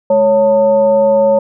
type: tone with frequency modulation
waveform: sine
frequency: 554.4 Hz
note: C#5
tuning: in tune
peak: -7 dBFS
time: 0.1-1.39 s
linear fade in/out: 5 ms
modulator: 344 Hz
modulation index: 0.48
effects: none